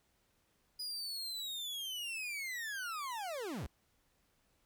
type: linear sweep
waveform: 40% pulse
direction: down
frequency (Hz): 4978 to 39.98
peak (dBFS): -38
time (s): 0.79-3.67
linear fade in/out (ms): 10
effects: pink hiss -75 dBFS RMS until 4.65 s